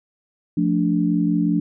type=chord; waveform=sine; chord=D minor; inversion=first; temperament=equal with one note detuned; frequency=174.61 / 220 / 291.3 Hz; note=F3 / A3 / D4; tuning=0 / 0 / -14 cents; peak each=-20 / -23 / -20 dBFS; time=0.57-1.6 s; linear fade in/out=5 ms; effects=none